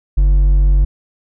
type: tone with hard clipping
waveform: triangle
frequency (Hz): 47.21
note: F#1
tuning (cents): +36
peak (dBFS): -9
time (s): 0.17-0.85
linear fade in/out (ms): 10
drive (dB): 7
effects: none